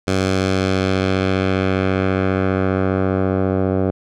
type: tone with low-pass filter sweep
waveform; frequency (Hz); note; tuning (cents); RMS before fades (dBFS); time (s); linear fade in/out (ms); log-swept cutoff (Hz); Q
10% pulse; 94.8; F#2; +43; -18; 0.07-3.91; 10; 7200 to 740; 0.96
effects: none